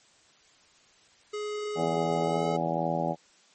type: tone with pitch glide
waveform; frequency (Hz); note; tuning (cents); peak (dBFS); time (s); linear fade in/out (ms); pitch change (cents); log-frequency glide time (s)
square; 419.5 to 426.6; G#4 to G#4; +17 to +46; -32; 1.33-2.57; 10; +29; 2.16-2.45
type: harmonic tone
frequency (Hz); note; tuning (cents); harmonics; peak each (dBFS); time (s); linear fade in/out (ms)
82.41; E2; 0; 2 / 3 / 4 / 5 / 6 / 7 / 8 / 9 / 10; -32 / -36 / -36 / -40 / -38 / -32 / -37 / -33 / -33; 1.75-3.16; 50
effects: white hiss -60 dBFS RMS until 3.54 s + MP3 32 kbps